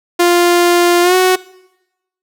sawtooth tone with pitch glide, 349.2 to 370 Hz, F4 to F#4, 0 to 0 cents, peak -4 dBFS, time 0.19-1.36 s, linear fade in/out 10 ms, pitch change +100 cents, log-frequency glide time 1.02-1.15 s, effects noise-tail reverb RT60 0.9 s tail -21 dB re dry

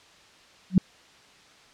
sine tone with exponential growth, 185.7 Hz, F#3, 7 cents sharp, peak -9 dBFS, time 0.7-0.78 s, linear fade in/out 2 ms, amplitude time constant 16 ms, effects white hiss -54 dBFS RMS until 1.73 s + low-pass 5000 Hz 12 dB/octave

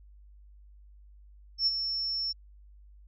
sine tone with ADSR envelope, 5400 Hz, E8, 41 cents sharp, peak -21 dBFS, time 1.58-2.33 s, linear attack 86 ms, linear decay 33 ms, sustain -8 dB, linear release 18 ms, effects added 50 Hz sine -51 dBFS peak until 3.07 s

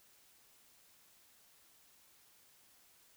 silence, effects white hiss -66 dBFS RMS until 3.16 s

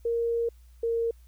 sine tone pair in turn, 466.2 / 461.9 Hz, A#4 / A#4, 0 / -16 cents, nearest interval unison, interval 16 cents, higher first, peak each -24 dBFS, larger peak neither, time 0.05-0.49 / 0.83-1.11 s, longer first, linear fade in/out 5 ms, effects added 60 Hz sine -50 dBFS peak until 1.27 s + white hiss -67 dBFS RMS until 1.27 s

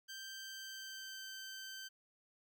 15% pulse tone with pitch glide, 1568 to 1550.9 Hz, G6 to G6, 0 to -19 cents, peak -40 dBFS, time 0.08-1.89 s, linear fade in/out 20 ms, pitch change -19 cents, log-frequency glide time 0.28-1.25 s, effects none

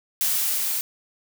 blue noise with level ramp, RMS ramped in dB -22 to -26 dBFS, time 0.21-0.81 s, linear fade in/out 0 ms, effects none

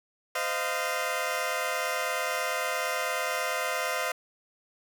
15% pulse tone cluster, 514 / 618 / 695 Hz, C5 / D#5 / F5, -31 / -12 / -9 cents, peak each -26 dBFS, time 0.35-4.12 s, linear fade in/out 5 ms, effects none

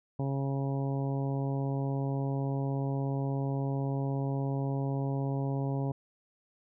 harmonic tone, 137.2 Hz, C#3, 17 cents flat, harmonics 1 / 2 / 3 / 4 / 5 / 6 / 7, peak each -30 / -36 / -40 / -42 / -44 / -46 / -47 dBFS, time 0.19-5.92 s, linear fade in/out 5 ms, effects none

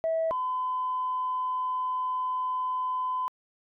sine tone pair in turn, 650 / 1014.7 Hz, E5 / B5, -24 / +47 cents, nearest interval minor sixth, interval 771 cents, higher second, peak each -23 / -26 dBFS, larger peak first, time 0.04-0.31 / 0.31-3.28 s, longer second, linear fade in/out 0 ms, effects tanh soft clip ceiling -21 dBFS

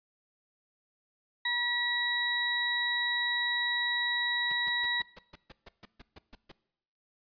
harmonic tone, 965 Hz, B5, 40 cents flat, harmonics 1 / 2 / 4, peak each -38 / -30 / -32 dBFS, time 1.45-5.02 s, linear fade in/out 5 ms
pink noise bursts, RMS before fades -48 dBFS, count 13, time 4.5-6.518 s, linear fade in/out 5 ms, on 26 ms, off 140 ms
effects noise-tail reverb RT60 0.8 s tail -20 dB re dry + resampled to 11025 Hz

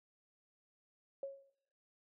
sine tone with exponential decay, 549 Hz, C#5, 17 cents flat, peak -36 dBFS, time 1.23-1.5 s, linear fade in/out 2 ms, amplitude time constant 58 ms, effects noise-tail reverb RT60 0.7 s tail -18 dB re dry

